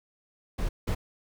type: noise bursts at uneven times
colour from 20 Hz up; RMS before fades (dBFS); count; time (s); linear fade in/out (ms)
brown; -28; 2; 0.58-0.69 / 0.87-0.95; 10
effects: none